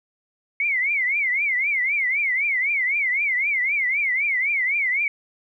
sine tone with vibrato, 2165 Hz, C#7, 41 cents flat, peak -19 dBFS, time 0.6-5.08 s, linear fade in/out 2 ms, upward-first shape triangle, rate 3.9 Hz, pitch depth 200 cents each way, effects 10-bit

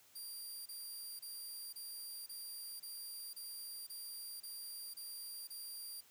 10% pulse tone bursts, 4752 Hz, D8, 20 cents sharp, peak -39 dBFS, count 11, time 0.15-6.01 s, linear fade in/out 10 ms, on 510 ms, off 25 ms, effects white hiss -66 dBFS RMS until 6.1 s + high-pass 60 Hz 12 dB/octave

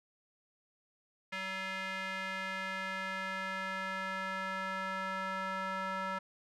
square tone with band-pass filter sweep, 190 Hz, F#3, 46 cents sharp, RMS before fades -38 dBFS, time 1.32-6.19 s, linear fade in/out 10 ms, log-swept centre 2100 to 1300 Hz, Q 2, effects none

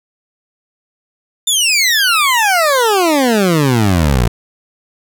20% pulse exponential sweep, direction down, 3639 to 54.4 Hz, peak -5 dBFS, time 1.47-4.28 s, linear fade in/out 5 ms, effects none

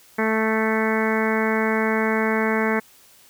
harmonic tone, 220 Hz, A3, in tune, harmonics 1 / 2 / 3 / 4 / 5 / 6 / 7 / 8 / 9 / 10, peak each -23 / -24 / -30 / -29 / -31 / -33 / -30 / -30 / -30 / -31 dBFS, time 0.18-2.8 s, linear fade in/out 10 ms, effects white hiss -52 dBFS RMS until 3.29 s

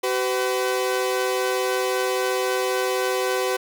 sawtooth tone pair together, 379.7 / 505 Hz, F#4 / B4, +45 / +39 cents, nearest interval perfect fourth, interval 494 cents, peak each -20 dBFS, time 0.03-3.57 s, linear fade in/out 10 ms, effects none

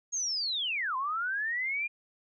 sine linear two-way sweep, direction down then up, 6645 to 1005 to 2434 Hz, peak -29 dBFS, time 0.12-1.88 s, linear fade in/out 20 ms, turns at 0.96 s, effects none

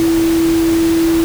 sine tone in noise, 330 Hz, E4, 2 cents sharp, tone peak -10 dBFS, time 0-1.24 s, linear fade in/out 0 ms, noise pink, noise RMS -24 dBFS, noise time 0-1.24 s, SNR +11 dB, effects none

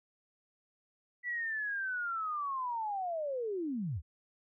sine linear sweep, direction down, 1975.5 to 61.74 Hz, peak -33 dBFS, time 1.23-4.02 s, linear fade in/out 50 ms, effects none

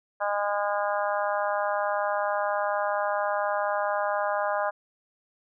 harmonic tone, 204.3 Hz, G#3, 28 cents flat, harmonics 3 / 4 / 5 / 6 / 7 / 8, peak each -28 / -30 / -32 / -34 / -35 / -36 dBFS, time 0.2-4.71 s, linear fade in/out 20 ms, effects none

